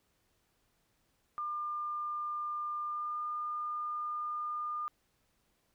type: tone with pitch glide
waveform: sine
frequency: 1200 to 1210.4 Hz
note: D6 to D#6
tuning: +37 to -48 cents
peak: -34 dBFS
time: 1.38-4.88 s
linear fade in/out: 0 ms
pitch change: +15 cents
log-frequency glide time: 2.87-3.21 s
effects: pink hiss -75 dBFS RMS until 5.74 s